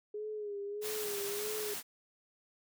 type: tone with vibrato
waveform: sine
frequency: 415.3 Hz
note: G#4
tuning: in tune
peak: -37 dBFS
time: 0.14-1.74 s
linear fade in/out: 5 ms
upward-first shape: sine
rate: 1.6 Hz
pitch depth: 57 cents each way
type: high-pass noise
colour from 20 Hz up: white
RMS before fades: -40 dBFS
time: 0.81-1.83 s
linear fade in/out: 50 ms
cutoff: 130 Hz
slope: 12 dB/octave
effects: none